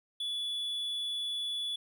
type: tone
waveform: triangle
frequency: 3430 Hz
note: A7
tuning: 45 cents flat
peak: -31 dBFS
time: 0.2-1.76 s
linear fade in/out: 5 ms
effects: none